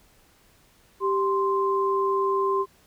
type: tone pair together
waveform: sine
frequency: 391.4 / 1045 Hz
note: G4 / C6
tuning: -3 / -2 cents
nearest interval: octave + perfect fourth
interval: 1701 cents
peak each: -23 / -24 dBFS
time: 1-2.66 s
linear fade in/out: 50 ms
effects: pink hiss -59 dBFS RMS until 2.86 s